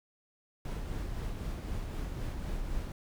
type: noise with tremolo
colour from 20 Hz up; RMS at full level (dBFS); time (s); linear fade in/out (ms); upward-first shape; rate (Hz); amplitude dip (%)
brown; -35; 0.65-2.92; 2; sine; 3.9; 30
effects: none